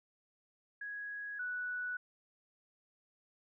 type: tone pair in turn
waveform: sine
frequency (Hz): 1663 / 1478.5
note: G#6 / F#6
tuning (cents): +2 / -2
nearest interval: major second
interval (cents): 204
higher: first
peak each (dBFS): -40 / -36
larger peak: second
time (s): 0.81-1.39 / 1.39-1.97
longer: neither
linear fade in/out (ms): 5
effects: none